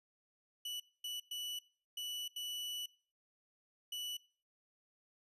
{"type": "tone bursts at uneven times", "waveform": "40% pulse", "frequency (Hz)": 2960, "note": "F#7", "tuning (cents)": 0, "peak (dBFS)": -39, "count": 6, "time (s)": [[0.65, 0.8], [1.04, 1.2], [1.31, 1.59], [1.97, 2.28], [2.36, 2.86], [3.92, 4.17]], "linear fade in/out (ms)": 5, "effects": ["noise-tail reverb RT60 0.4 s tail -20 dB re dry", "resampled to 32000 Hz"]}